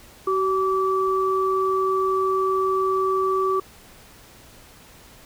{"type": "tone pair together", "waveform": "sine", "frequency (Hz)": [380, 1156.6], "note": ["F#4", "D6"], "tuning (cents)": [46, -27], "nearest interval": "octave + perfect fifth", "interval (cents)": 1927, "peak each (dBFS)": [-21, -22], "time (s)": [0.27, 3.6], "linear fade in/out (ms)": 5, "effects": ["pink hiss -48 dBFS RMS until 5.25 s"]}